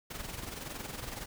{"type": "noise with amplitude modulation", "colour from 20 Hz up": "pink", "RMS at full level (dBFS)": -39, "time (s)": [0.1, 1.26], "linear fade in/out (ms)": 10, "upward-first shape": "sine", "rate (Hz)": 21.6, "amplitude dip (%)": 60, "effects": []}